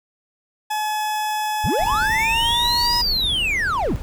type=tone with pitch glide; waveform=40% pulse; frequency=853 to 957.5 Hz; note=G#5 to A#5; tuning=+46 to +46 cents; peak=-20 dBFS; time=0.7-3.02 s; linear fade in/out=10 ms; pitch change=+200 cents; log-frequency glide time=1.97-2.63 s
type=linear two-way sweep; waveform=triangle; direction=up then down; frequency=43.65 to 5100 to 43.65 Hz; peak=-17 dBFS; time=1.64-3.96 s; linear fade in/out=0 ms; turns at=2.98 s
type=noise; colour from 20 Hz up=brown; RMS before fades=-30 dBFS; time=1.79-4.02 s; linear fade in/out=0 ms
effects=none